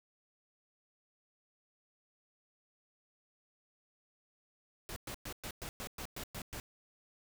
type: noise bursts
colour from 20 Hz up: pink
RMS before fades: -43 dBFS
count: 10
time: 4.89-6.6 s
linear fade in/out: 0 ms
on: 72 ms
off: 110 ms
effects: none